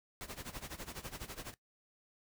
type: noise with tremolo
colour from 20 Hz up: pink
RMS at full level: -43 dBFS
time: 0.21-1.54 s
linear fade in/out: 0 ms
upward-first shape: sine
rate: 12 Hz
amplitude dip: 85%
effects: noise-tail reverb RT60 0.1 s tail -17 dB re dry